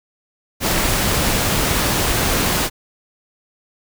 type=noise; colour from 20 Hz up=pink; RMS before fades=-18 dBFS; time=0.6-2.7 s; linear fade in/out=50 ms; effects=none